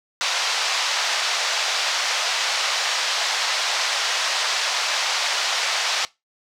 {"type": "band-pass noise", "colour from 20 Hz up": "white", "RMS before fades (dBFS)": -23, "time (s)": [0.21, 6.05], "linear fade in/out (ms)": 0, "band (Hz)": [610, 5600], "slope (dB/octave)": 24, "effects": ["noise-tail reverb RT60 0.2 s tail -20 dB re dry"]}